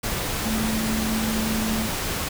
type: tone in noise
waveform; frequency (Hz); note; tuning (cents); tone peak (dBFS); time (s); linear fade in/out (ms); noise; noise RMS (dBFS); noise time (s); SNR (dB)
sine; 220; A3; 0; -24; 0.45-1.87; 10; pink; -27; 0.03-2.29; 0
effects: none